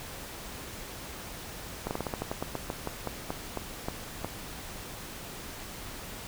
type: slowing click train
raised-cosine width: 1 ms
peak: -17 dBFS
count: 17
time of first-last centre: 1.87-4.246 s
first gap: 39 ms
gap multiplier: 1.16
effects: pink hiss -42 dBFS RMS until 6.27 s